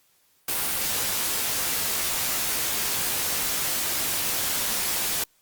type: noise with comb filter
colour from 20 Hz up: white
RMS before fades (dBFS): -26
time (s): 0.48-5.24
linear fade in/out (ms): 5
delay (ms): 16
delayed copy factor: -0.5
effects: white hiss -64 dBFS RMS until 5.41 s + Opus 48 kbps